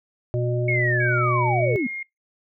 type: harmonic tone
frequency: 121.7 Hz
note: B2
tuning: 25 cents flat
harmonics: 1 / 3 / 5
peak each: -22 / -27 / -29 dBFS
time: 0.34-1.76 s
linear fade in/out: 0 ms
type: linear sweep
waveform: sine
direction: down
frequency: 2217 to 220 Hz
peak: -21 dBFS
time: 0.68-1.87 s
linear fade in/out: 5 ms
type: tone with pitch glide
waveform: sine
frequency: 2260 to 2133 Hz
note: C#7 to C7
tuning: +33 to +33 cents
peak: -28 dBFS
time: 1-2.03 s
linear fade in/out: 5 ms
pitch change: -100 cents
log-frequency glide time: 1.62-1.9 s
effects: noise-tail reverb RT60 0.2 s tail -25 dB re dry